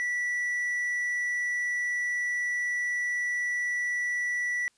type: tone with quantisation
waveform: triangle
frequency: 1956 Hz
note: B6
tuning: 17 cents flat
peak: -25 dBFS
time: 0-4.68 s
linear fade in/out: 0 ms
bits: 9
effects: white hiss -68 dBFS RMS until 4.77 s + resampled to 22050 Hz